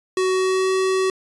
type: tone with pitch glide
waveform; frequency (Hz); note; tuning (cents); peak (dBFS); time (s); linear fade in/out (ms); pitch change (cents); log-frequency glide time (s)
square; 373.6 to 378.2; F#4 to F#4; +17 to +38; -18; 0.17-1.1; 2; +21; 0.29-0.72
effects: resampled to 22050 Hz